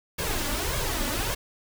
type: noise with flanger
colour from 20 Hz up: pink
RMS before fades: -28 dBFS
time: 0.18-1.35 s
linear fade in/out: 10 ms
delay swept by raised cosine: 1.8 to 3.5 ms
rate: 1.7 Hz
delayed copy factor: +0.65
effects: none